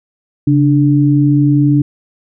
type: tone pair together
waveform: sine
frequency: 138.61 / 293.7 Hz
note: C#3 / D4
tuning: 0 / 0 cents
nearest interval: octave + minor second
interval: 1300 cents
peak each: -10 dBFS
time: 0.47-1.82 s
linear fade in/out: 5 ms
effects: none